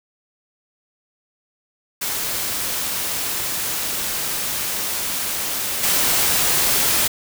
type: noise with level steps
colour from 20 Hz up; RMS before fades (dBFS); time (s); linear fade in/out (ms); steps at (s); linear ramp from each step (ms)
white; -24 / -18; 2.01-7.08; 10; 5.83; 5
effects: none